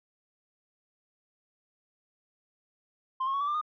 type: tone with pitch steps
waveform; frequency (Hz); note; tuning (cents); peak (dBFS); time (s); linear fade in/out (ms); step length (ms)
sine; 1046.5 / 1080.3 / 1115.2 / 1151.1 / 1188.3 / 1226.7; C6 / C#6 / C#6 / D6 / D6 / D#6; 0 / -45 / +10 / -35 / +20 / -25; -25; 3.2-3.614; 10; 69
effects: tanh soft clip ceiling -25 dBFS